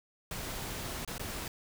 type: noise with dropouts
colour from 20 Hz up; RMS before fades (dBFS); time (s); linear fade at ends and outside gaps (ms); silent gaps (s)
pink; -39; 0.31-1.48; 2; 1.049-1.076 / 1.181-1.195
effects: none

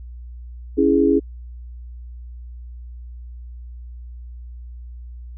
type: chord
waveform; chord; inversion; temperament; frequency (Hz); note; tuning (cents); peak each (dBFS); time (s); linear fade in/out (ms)
sine; C# minor; none; equal; 277.2 / 329.6 / 415.3; C#4 / E4 / G#4; 0 / 0 / 0; -17 / -18 / -17; 0.77-1.2; 20
effects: added 60 Hz sine -33 dBFS peak until 5.37 s

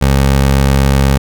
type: tone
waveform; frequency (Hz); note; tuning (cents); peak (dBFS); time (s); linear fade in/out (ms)
20% pulse; 68.1; C#2; -30; -3; 0.01-1.18; 10
effects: none

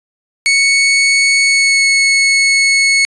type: tone with pitch glide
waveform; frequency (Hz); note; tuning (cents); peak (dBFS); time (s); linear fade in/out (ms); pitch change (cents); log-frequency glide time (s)
sawtooth; 2216 to 2198; C#7 to C#7; -1 to -15; -5; 0.46-3.05; 0; -14; 1.43-1.86
effects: resampled to 22050 Hz

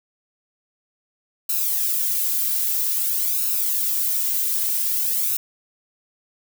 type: noise with flanger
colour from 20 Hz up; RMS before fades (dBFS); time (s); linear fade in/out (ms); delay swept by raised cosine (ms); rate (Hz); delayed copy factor
violet; -22; 1.49-5.37; 5; 0.74 to 2.54; 0.51; +0.75
effects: none

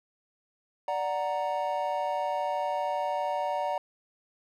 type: chord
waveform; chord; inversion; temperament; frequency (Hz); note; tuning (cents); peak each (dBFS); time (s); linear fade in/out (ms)
triangle; D augmented; none; equal; 587.3 / 740 / 932.3; D5 / F#5 / A#5; 0 / 0 / 0; -30; 0.88-3.78; 2
effects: none

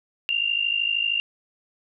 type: tone pair together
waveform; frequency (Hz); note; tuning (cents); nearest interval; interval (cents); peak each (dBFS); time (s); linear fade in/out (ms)
sine; 2762 / 2815; F7 / F7; -20 / +13; unison; 33; -24; 0.29-1.2; 0
effects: none

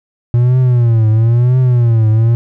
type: tone with vibrato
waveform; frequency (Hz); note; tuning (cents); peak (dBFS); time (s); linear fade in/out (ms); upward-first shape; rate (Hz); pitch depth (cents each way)
triangle; 118.3; A#2; +26; -5; 0.34-2.35; 0; triangle; 1; 160
effects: none

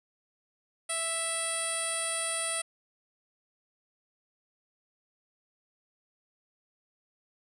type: tone with low-pass filter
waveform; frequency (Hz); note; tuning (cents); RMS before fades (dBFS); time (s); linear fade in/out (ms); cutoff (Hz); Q
10% pulse; 659.3; E5; 0; -32; 0.89-2.62; 10; 9200; 8.7
effects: none

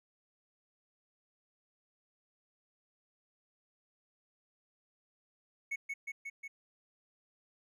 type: tone with echo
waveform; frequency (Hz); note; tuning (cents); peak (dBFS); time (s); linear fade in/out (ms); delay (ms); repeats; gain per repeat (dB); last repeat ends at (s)
triangle; 2210; C#7; -6; -32; 5.71-5.76; 10; 180; 4; -2; 6.48
effects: none

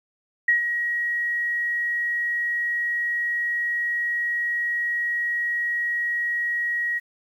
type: tone with ADSR envelope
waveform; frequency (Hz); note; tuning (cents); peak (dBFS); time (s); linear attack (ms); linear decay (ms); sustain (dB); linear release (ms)
sine; 1900; A#6; +33; -14; 0.48-7; 6; 120; -8; 27
effects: 9-bit

